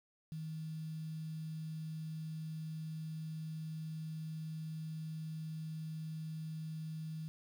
sine tone with quantisation, 158.1 Hz, D#3, 28 cents sharp, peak -40 dBFS, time 0.32-7.28 s, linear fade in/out 0 ms, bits 10, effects none

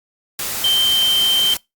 sine tone in noise, 3123 Hz, G7, 7 cents flat, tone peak -13 dBFS, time 0.64-1.54 s, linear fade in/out 2 ms, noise white, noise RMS -24 dBFS, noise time 0.39-1.57 s, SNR +8 dB, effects noise-tail reverb RT60 0.2 s tail -25 dB re dry + Opus 48 kbps

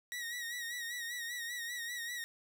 sawtooth tone with vibrato, 1901 Hz, A#6, 33 cents sharp, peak -35 dBFS, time 0.12-2.24 s, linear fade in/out 0 ms, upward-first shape sine, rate 5.1 Hz, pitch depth 56 cents each way, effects none

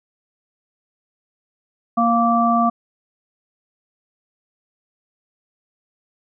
harmonic tone, 233.1 Hz, A#3, in tune, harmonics 1 / 3 / 5, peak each -18 / -18 / -18 dBFS, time 1.97-2.7 s, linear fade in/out 10 ms, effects none

